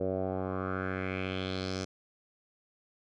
10% pulse tone with low-pass filter sweep, 93.9 Hz, F#2, 26 cents sharp, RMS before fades -34 dBFS, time 0-1.85 s, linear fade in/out 10 ms, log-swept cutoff 520 to 5900 Hz, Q 3.4, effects none

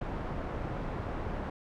pink low-pass noise, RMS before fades -36 dBFS, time 0.01-1.5 s, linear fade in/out 5 ms, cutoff 1200 Hz, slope 12 dB/octave, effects none

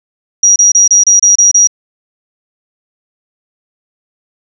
sine tone bursts, 5750 Hz, F8, 50 cents sharp, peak -3 dBFS, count 8, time 0.43-1.673 s, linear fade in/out 5 ms, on 130 ms, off 29 ms, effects none

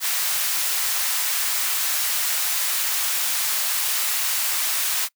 white high-pass noise, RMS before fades -23 dBFS, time 0-5.09 s, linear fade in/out 50 ms, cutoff 940 Hz, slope 12 dB/octave, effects noise-tail reverb RT60 0.1 s tail -23 dB re dry

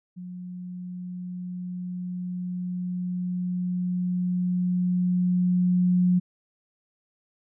sine tone with level ramp, 180 Hz, F#3, 47 cents flat, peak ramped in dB -35 to -17 dBFS, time 0.16-6.2 s, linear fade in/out 20 ms, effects none

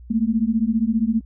sine beating tone pair, 216.7 / 231.7 Hz, A3 / A#3, -26 / -10 cents, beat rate 15 Hz, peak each -20 dBFS, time 0.1-1.21 s, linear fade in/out 10 ms, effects added 60 Hz sine -39 dBFS peak until 1.25 s

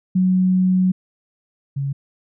sine tone pair in turn, 185 / 138.59 Hz, F#3 / C#3, 0 / 0 cents, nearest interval perfect fourth, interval 500 cents, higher first, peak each -13 / -20 dBFS, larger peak first, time 0.15-0.92 / 1.76-1.93 s, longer first, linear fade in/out 10 ms, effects none

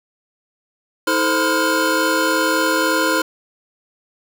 square tone cluster, 319.9 / 437.7 / 520 / 1023 / 1416 Hz, D#4 / A4 / C5 / C6 / F6, +48 / -9 / -11 / -39 / +23 cents, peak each -22 / -26 / -23 / -23 / -21 dBFS, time 1.07-3.22 s, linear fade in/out 5 ms, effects none

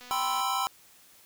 click train, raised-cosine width 0.2 ms, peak -31 dBFS, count 99, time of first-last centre 0.01-0.407 s, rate 247 Hz
square chord, C major seventh, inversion second, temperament equal, 784 / 987.8 / 1046.5 / 1318.5 Hz, G5 / B5 / C6 / E6, 0 / 0 / 0 / 0 cents, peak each -33 dBFS, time 0.11-0.67 s, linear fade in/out 0 ms
effects white hiss -57 dBFS RMS until 1.25 s

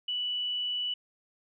sine tone, 2960 Hz, F#7, in tune, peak -29 dBFS, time 0.08-0.94 s, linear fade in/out 5 ms, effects none

